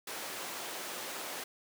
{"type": "high-pass noise", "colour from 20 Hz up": "pink", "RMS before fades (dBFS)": -41, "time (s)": [0.07, 1.44], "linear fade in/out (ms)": 5, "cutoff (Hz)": 420, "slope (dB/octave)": 12, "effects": []}